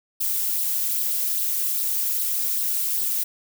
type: noise with flanger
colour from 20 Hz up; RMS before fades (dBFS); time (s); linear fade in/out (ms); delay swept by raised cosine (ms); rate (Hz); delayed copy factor
violet; -24; 0.2-3.24; 10; 0.21 to 2.91; 2.5; +0.55
effects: none